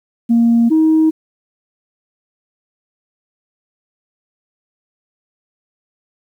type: tone pair in turn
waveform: sine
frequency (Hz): 233.1 / 316.4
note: A#3 / D#4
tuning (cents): 0 / +29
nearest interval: perfect fourth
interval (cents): 529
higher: second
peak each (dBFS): -7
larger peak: neither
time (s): 0.29-0.7 / 0.7-1.11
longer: neither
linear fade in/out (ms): 20
effects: tanh soft clip ceiling -5 dBFS + 8-bit